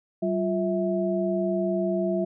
sine tone cluster, 191.6 / 351 / 652 Hz, G3 / F4 / E5, -39 / +9 / -19 cents, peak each -27 dBFS, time 0.22-2.25 s, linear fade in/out 10 ms, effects none

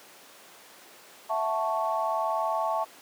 sine chord, F# minor seventh, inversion third, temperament equal, 659.3 / 740 / 880 / 1108.7 Hz, E5 / F#5 / A5 / C#6, 0 / 0 / 0 / 0 cents, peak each -29 / -35 / -29 / -31 dBFS, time 1.29-2.85 s, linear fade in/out 20 ms, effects pink hiss -50 dBFS RMS until 3.01 s + high-pass 400 Hz 12 dB/octave

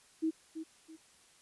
sine tone with echo, 320 Hz, D#4, 49 cents sharp, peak -28 dBFS, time 0.22-0.31 s, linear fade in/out 20 ms, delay 330 ms, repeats 2, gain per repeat -10 dB, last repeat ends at 0.97 s, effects white hiss -63 dBFS RMS until 1.41 s + resampled to 24000 Hz

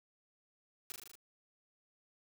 white noise with echo, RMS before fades -44 dBFS, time 0.9-0.92 s, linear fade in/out 0 ms, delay 39 ms, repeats 6, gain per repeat -2 dB, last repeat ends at 1.154 s, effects none

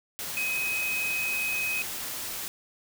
sine tone in noise, 2527 Hz, D#7, 26 cents sharp, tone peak -27 dBFS, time 0.37-1.82 s, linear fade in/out 0 ms, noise white, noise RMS -35 dBFS, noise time 0.19-2.48 s, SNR +5 dB, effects none

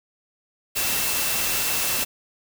sine tone in noise, 2677 Hz, E7, 26 cents sharp, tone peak -33 dBFS, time 0.75-2.05 s, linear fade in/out 20 ms, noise white, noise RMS -24 dBFS, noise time 0.75-2.05 s, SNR -12 dB, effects none

